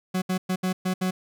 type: tone bursts at uneven times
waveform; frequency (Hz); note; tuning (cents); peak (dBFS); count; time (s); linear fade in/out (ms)
40% pulse; 185; F#3; 0; -22; 6; 0.14-0.22 / 0.29-0.38 / 0.49-0.56 / 0.63-0.73 / 0.85-0.94 / 1.01-1.11; 10
effects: none